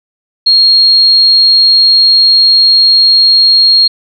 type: tone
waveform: sine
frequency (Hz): 4260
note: C8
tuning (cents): +30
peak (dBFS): -3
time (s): 0.46-3.88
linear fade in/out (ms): 10
effects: none